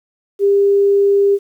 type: tone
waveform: sine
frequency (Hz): 400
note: G4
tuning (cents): +35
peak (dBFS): -9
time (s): 0.39-1.39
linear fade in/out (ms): 50
effects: 8-bit